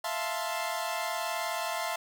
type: chord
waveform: sawtooth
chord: F major seventh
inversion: third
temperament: equal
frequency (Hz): 659.3 / 698.5 / 880 / 1046.5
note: E5 / F5 / A5 / C6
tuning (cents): 0 / 0 / 0 / 0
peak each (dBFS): -32 / -33 / -33 / -33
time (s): 0.04-1.96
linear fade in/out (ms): 5
effects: 9-bit